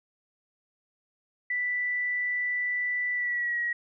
sine tone with pitch glide, 1975.5 to 1906 Hz, B6 to A#6, 0 to +38 cents, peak -26 dBFS, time 1.5-3.73 s, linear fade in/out 5 ms, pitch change -62 cents, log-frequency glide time 3.13-3.58 s, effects none

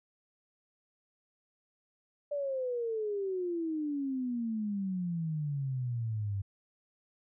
sine exponential sweep, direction down, 587.3 to 96.9 Hz, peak -31 dBFS, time 2.31-6.42 s, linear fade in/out 10 ms, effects none

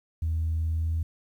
sine tone with pitch glide, 80.7 to 81.31 Hz, E2 to E2, -36 to -23 cents, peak -23 dBFS, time 0.22-1.03 s, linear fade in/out 5 ms, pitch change +13 cents, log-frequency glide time 0.72-0.89 s, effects tanh soft clip ceiling -21 dBFS + 10-bit

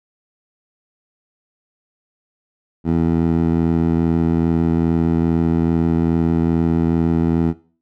15% pulse tone with band-pass filter, 82.41 Hz, E2, in tune, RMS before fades -17 dBFS, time 2.84-7.54 s, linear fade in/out 50 ms, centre 250 Hz, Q 0.95, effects noise-tail reverb RT60 0.4 s tail -18 dB re dry

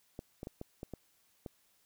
clicks, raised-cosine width 2 ms, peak -28 dBFS, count 7, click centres 0.191 / 0.431 / 0.471 / 0.614 / 0.831 / 0.937 / 1.462 s, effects white hiss -71 dBFS RMS until 1.85 s

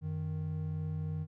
triangle tone pair together, 92.5 / 155.56 Hz, F#2 / D#3, 0 / 0 cents, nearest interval major sixth, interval 900 cents, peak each -36 / -33 dBFS, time 0.01-1.27 s, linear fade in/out 50 ms, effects none

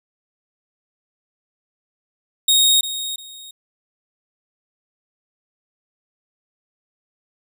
sawtooth tone with echo, 3737 Hz, A#7, 4 cents sharp, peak -9 dBFS, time 2.48-2.81 s, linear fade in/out 5 ms, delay 350 ms, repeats 2, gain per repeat -12 dB, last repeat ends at 3.51 s, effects none

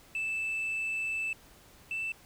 sine tone pair in turn, 2637 / 2655 Hz, E7 / E7, 0 / +12 cents, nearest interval unison, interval 12 cents, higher second, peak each -28 / -30 dBFS, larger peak first, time 0.15-1.33 / 1.91-2.12 s, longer first, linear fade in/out 2 ms, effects tanh soft clip ceiling -29 dBFS + pink hiss -57 dBFS RMS until 2.25 s

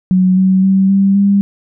sine tone with pitch steps, 185 / 188.56 / 192.19 / 195.89 / 199.66 Hz, F#3 / F#3 / G3 / G3 / G3, 0 / +33 / -34 / -1 / +32 cents, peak -7 dBFS, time 0.11-1.41 s, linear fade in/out 0 ms, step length 260 ms, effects none

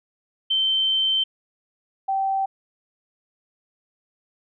sine tone pair in turn, 3104 / 776 Hz, G7 / G5, -18 / -18 cents, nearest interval 2 octaves, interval 2400 cents, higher first, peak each -18 / -20 dBFS, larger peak first, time 0.5-1.24 / 2.08-2.46 s, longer first, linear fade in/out 10 ms, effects none

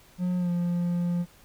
triangle tone with pitch glide, 180 to 174.47 Hz, F#3 to F3, -47 to -1 cents, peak -22 dBFS, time 0.18-1.26 s, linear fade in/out 50 ms, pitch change -54 cents, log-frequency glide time 0.38-0.5 s, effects pink hiss -56 dBFS RMS until 1.44 s

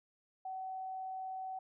sine tone, 756 Hz, F#5, 37 cents sharp, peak -39 dBFS, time 0.45-1.59 s, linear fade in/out 5 ms, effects none

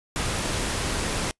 pink noise, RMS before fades -27 dBFS, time 0.16-1.31 s, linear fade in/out 0 ms, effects noise-tail reverb RT60 0.1 s tail -24 dB re dry + resampled to 24000 Hz

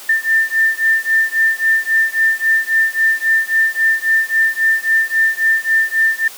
sine beating tone pair, 1789 / 1792.7 Hz, A6 / A6, +28 / +32 cents, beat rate 3.7 Hz, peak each -15 dBFS, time 0.09-6.28 s, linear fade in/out 5 ms, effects white hiss -35 dBFS RMS until 6.37 s + high-pass 300 Hz 12 dB/octave

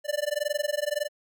square tone with amplitude modulation, 590 Hz, D5, 8 cents sharp, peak -23 dBFS, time 0.04-1.09 s, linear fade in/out 50 ms, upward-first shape sine, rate 21.7 Hz, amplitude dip 100%, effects none

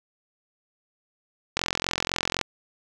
click train, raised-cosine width 0.2 ms, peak -6 dBFS, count 38, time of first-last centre 1.57-2.413 s, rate 43.9 Hz, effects none

